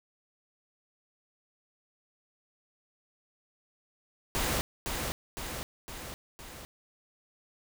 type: noise with echo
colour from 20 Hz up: pink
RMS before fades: -30 dBFS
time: 4.35-4.61 s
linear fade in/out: 0 ms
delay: 510 ms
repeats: 4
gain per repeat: -4 dB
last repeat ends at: 6.65 s
effects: none